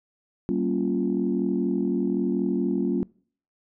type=chord; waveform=sine; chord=G half-diminished seventh; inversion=none; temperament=equal with one note detuned; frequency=192.08 / 233.1 / 277.2 / 349.2 Hz; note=G3 / Bb3 / Db4 / F4; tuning=-35 / 0 / 0 / 0 cents; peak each=-27 dBFS; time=0.49-3.03 s; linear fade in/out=0 ms; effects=noise-tail reverb RT60 0.5 s tail -25 dB re dry + tanh soft clip ceiling -13 dBFS